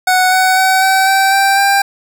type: tone with pitch steps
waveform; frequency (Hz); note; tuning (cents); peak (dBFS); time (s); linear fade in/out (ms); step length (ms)
25% pulse; 740 / 748.6 / 757.3 / 766.1 / 775 / 784 / 793.1; F#5 / F#5 / F#5 / G5 / G5 / G5 / G5; 0 / +20 / +40 / -40 / -20 / 0 / +20; -5; 0.07-1.82; 5; 250
effects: none